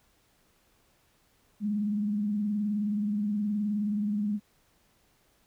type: tone with vibrato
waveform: sine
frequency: 207.7 Hz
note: G#3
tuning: in tune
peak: -26 dBFS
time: 1.6-4.4 s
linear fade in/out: 50 ms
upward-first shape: sine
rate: 19 Hz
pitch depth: 55 cents each way
effects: pink hiss -67 dBFS RMS until 5.46 s